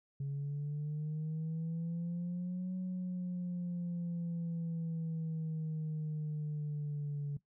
sine exponential two-way sweep, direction up then down, 138.59 to 185 to 143.2 Hz, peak -33 dBFS, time 0.2-7.37 s, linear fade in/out 5 ms, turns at 2.75 s, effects noise-tail reverb RT60 0.1 s tail -17 dB re dry + tanh soft clip ceiling -33 dBFS

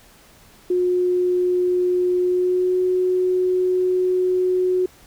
sine tone with pitch glide, 360.4 to 366.7 Hz, F#4 to F#4, -45 to -15 cents, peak -16 dBFS, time 0.7-4.86 s, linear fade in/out 5 ms, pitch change +30 cents, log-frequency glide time 2.21-2.8 s, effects pink hiss -50 dBFS RMS until 5.06 s

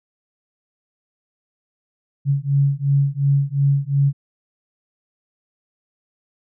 sine beating tone pair, 138.59 / 141.39 Hz, C#3 / C#3, 0 / +35 cents, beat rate 2.8 Hz, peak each -18 dBFS, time 2.25-4.13 s, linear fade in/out 50 ms, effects none

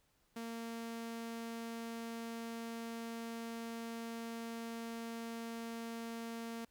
sawtooth tone, 230 Hz, A#3, 23 cents flat, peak -38 dBFS, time 0.36-6.65 s, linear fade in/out 5 ms, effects pink hiss -75 dBFS RMS until 6.7 s

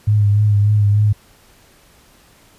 sine tone with vibrato, 103.83 Hz, G#2, in tune, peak -10 dBFS, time 0.07-1.13 s, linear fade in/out 10 ms, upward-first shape sine, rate 3.4 Hz, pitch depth 33 cents each way, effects pink hiss -50 dBFS RMS until 2.58 s + resampled to 32000 Hz

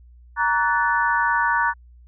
sine tone cluster, 936 / 1141 / 1484 / 1749 Hz, A#5 / C#6 / F#6 / A6, +7 / +50 / +5 / -11 cents, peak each -21 / -25 / -22 / -25 dBFS, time 0.36-1.74 s, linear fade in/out 50 ms, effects added 60 Hz sine -45 dBFS peak until 2.07 s

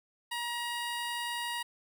15% pulse tone, 951 Hz, A#5, 34 cents sharp, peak -27 dBFS, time 0.31-1.63 s, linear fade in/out 10 ms, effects none

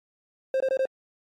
triangle tone bursts, 529 Hz, C5, 19 cents sharp, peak -19 dBFS, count 4, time 0.54-0.855 s, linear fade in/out 2 ms, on 63 ms, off 21 ms, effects MP3 64 kbps

